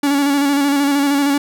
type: tone with vibrato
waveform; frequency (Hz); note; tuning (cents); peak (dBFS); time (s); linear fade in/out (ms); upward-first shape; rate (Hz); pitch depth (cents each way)
45% pulse; 282.6; C#4; +34; -13; 0.03-1.38; 5; square; 13; 30
effects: none